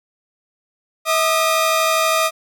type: tone pair together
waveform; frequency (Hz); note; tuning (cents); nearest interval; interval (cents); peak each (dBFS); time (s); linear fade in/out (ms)
sawtooth; 645 / 1217.6; E5 / D#6; -38 / -38; major seventh; 1100; -14; 1.05-2.31; 50
effects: none